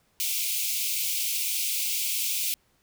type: high-pass noise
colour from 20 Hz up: white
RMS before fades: -28 dBFS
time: 0.2-2.54 s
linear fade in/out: 0 ms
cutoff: 2200 Hz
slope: 96 dB/octave
effects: pink hiss -67 dBFS RMS until 2.82 s